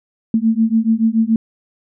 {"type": "beating tone pair", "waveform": "sine", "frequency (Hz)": [220.7, 227.7], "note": ["A3", "A#3"], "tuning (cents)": [5, -40], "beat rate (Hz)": 7, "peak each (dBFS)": -15, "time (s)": [0.34, 1.36], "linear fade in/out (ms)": 2, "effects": []}